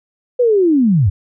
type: linear sweep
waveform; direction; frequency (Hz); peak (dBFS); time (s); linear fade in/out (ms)
sine; down; 507 to 81.4; -9; 0.39-1.1; 10
effects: none